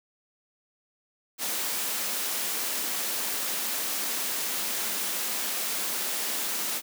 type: high-pass noise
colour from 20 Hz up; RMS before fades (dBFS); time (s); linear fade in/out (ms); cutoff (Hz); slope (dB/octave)
white; -30; 1.38-6.82; 50; 180; 96
effects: none